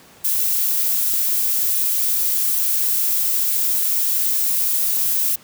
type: noise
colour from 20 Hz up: violet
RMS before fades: -19 dBFS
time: 0.24-5.36 s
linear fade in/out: 10 ms
effects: pink hiss -47 dBFS RMS until 5.43 s + high-pass 100 Hz 12 dB/octave